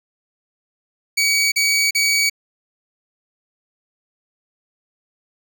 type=tone bursts; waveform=20% pulse; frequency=2265 Hz; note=C#7; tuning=37 cents sharp; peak=-10 dBFS; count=3; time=1.17-2.298 s; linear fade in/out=10 ms; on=350 ms; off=39 ms; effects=none